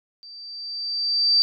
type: tone with level ramp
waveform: sine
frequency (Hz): 4659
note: D8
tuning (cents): -15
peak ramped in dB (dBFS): -40 to -13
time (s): 0.23-1.42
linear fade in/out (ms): 0
effects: none